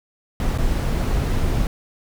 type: noise with dropouts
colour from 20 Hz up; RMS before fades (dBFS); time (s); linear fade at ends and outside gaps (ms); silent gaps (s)
brown; -20; 0.4-1.67; 1; 0.577-0.584
effects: none